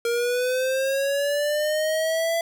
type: linear sweep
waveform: square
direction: up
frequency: 466.2 to 672 Hz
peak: -22 dBFS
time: 0.05-2.41 s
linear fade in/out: 2 ms
effects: none